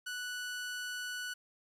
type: tone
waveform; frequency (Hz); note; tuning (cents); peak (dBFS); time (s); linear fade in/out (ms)
sawtooth; 1480; F#6; 0; -34; 0.06-1.34; 10
effects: low-pass 12000 Hz 12 dB/octave + 11-bit